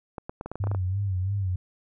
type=clicks; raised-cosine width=1 ms; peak=-20 dBFS; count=10; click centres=0.182 / 0.295 / 0.411 / 0.46 / 0.516 / 0.556 / 0.64 / 0.671 / 0.715 / 0.748 s
type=tone with vibrato; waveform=sine; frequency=96 Hz; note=G2; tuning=36 cents flat; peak=-24 dBFS; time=0.6-1.56 s; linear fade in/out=5 ms; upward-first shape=sine; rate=3 Hz; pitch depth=92 cents each way
effects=none